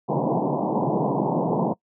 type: band-pass noise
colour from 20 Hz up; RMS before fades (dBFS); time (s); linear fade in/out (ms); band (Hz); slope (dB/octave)
pink; -23; 0.08-1.74; 20; 130 to 1000; 96
effects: noise-tail reverb RT60 0.1 s tail -23 dB re dry